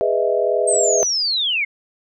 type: chord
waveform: sine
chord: E major seventh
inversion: first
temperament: just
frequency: 412 / 494.4 / 618.1 / 659.3 Hz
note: G#4 / B4 / D#5 / E5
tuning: -14 / +2 / -12 / 0 cents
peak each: -21 dBFS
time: 0.01-1.03 s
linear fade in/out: 0 ms
type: linear sweep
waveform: sine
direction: down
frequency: 8450 to 2093 Hz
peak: -17 dBFS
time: 0.67-1.65 s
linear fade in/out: 10 ms
effects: none